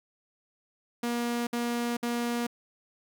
sawtooth tone bursts, 238.1 Hz, A#3, 37 cents sharp, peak -24 dBFS, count 3, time 1.03-2.468 s, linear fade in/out 5 ms, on 440 ms, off 59 ms, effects none

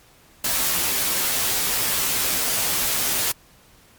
white noise with comb filter, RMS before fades -22 dBFS, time 0.44-3.32 s, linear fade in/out 5 ms, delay 14 ms, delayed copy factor -0.7, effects pink hiss -53 dBFS RMS until 3.98 s + MP3 96 kbps

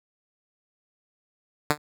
5% pulse tone with exponential decay, 148.7 Hz, D3, 22 cents sharp, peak -5 dBFS, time 1.7-1.78 s, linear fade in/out 2 ms, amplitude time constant 17 ms, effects none

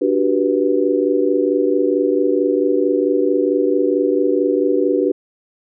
sine chord, G major seventh, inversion second, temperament just, 294 / 367.5 / 392 / 490 Hz, D4 / F#4 / G4 / B4, +2 / -12 / 0 / -14 cents, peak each -19 dBFS, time 0.01-5.12 s, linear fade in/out 10 ms, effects none

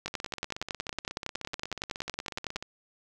two click trains, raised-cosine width 0.2 ms, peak -14 / -20 dBFS, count 28 / 43, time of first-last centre 0.06-2.56 / 0.08-2.625 s, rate 10.8 / 16.5 Hz, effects none

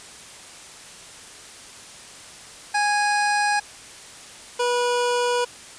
25% pulse tone pair in turn, 827 / 486.9 Hz, G#5 / B4, -8 / -25 cents, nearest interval major sixth, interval 917 cents, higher first, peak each -15 / -16 dBFS, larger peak first, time 2.74-3.6 / 4.59-5.45 s, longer neither, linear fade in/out 10 ms, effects white hiss -42 dBFS RMS until 5.78 s + resampled to 22050 Hz

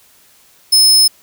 sawtooth tone, 5200 Hz, E8, 24 cents flat, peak -4 dBFS, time 0.72-1.08 s, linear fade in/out 10 ms, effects white hiss -49 dBFS RMS until 1.22 s

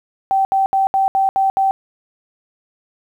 sine tone bursts, 775 Hz, G5, 20 cents flat, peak -12 dBFS, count 7, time 0.31-1.71 s, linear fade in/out 0 ms, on 140 ms, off 70 ms, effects 8-bit

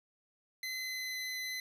25% pulse tone with pitch glide, 2042 to 2026 Hz, C7 to B6, -43 to +44 cents, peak -33 dBFS, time 0.63-1.6 s, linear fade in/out 2 ms, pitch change -13 cents, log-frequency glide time 0.8-1.2 s, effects resampled to 32000 Hz + 11-bit

